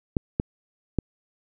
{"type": "clicks", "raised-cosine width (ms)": 3, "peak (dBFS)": -9, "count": 3, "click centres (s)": [0.168, 0.399, 0.987], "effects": []}